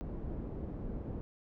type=low-pass noise; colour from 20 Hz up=pink; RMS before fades=-40 dBFS; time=0.01-1.21 s; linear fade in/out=0 ms; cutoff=390 Hz; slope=12 dB/octave; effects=none